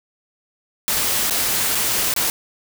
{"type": "noise with dropouts", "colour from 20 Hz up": "white", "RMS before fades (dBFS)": -20, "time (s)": [0.88, 2.3], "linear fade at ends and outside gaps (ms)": 0, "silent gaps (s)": [[1.298, 1.308], [1.749, 1.753], [2.138, 2.163]], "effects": []}